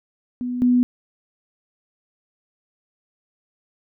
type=tone pair in turn; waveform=sine; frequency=247.1 / 247.1 Hz; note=B3 / B3; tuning=+1 / +1 cents; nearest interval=unison; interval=0 cents; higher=neither; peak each=-23 / -13 dBFS; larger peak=second; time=0.41-0.62 / 0.62-0.83 s; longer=neither; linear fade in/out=0 ms; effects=none